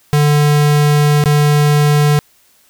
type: tone with dropouts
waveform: square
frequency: 147.6 Hz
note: D3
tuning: 9 cents sharp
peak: -9 dBFS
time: 0.13-2.19 s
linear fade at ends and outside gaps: 0 ms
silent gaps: 1.239-1.258 s
effects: white hiss -52 dBFS RMS until 2.69 s